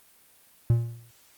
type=tone with exponential decay; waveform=triangle; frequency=117.1 Hz; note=A#2; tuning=8 cents sharp; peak=-13 dBFS; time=0.7-1.11 s; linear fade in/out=0 ms; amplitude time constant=87 ms; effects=white hiss -58 dBFS RMS until 1.37 s + Opus 32 kbps